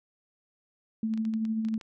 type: tone with tremolo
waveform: sine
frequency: 221 Hz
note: A3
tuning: 8 cents sharp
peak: -25 dBFS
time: 1.03-1.78 s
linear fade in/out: 2 ms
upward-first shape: sine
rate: 13 Hz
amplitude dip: 35%
type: clicks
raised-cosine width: 0.2 ms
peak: -31 dBFS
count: 9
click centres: 1.138 / 1.176 / 1.252 / 1.338 / 1.452 / 1.65 / 1.686 / 1.741 / 1.812 s
effects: none